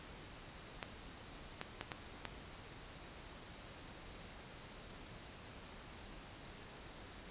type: clicks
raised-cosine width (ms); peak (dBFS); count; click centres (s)
0.3; -24; 5; 0.828 / 1.614 / 1.811 / 1.918 / 2.253
effects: pink hiss -53 dBFS RMS until 7.3 s + resampled to 8000 Hz